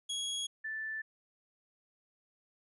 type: tone pair in turn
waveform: sawtooth / sine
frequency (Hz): 3322 / 1759.8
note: G#7 / A6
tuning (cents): 0 / 0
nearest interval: major seventh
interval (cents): 1100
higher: first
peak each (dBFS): -31 / -36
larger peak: first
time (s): 0.09-0.47 / 0.64-1.02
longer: neither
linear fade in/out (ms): 10
effects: resampled to 24000 Hz